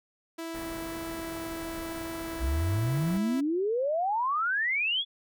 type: tone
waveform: sawtooth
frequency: 329.6 Hz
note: E4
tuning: in tune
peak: -31 dBFS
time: 0.38-3.41 s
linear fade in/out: 10 ms
type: band-stop noise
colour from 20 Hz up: pink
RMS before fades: -43 dBFS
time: 0.54-3.18 s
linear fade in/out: 10 ms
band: 2200 to 8200 Hz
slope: 48 dB/octave
type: exponential sweep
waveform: sine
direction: up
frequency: 58.7 to 3480 Hz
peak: -25 dBFS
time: 2.39-5.05 s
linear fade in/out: 50 ms
effects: none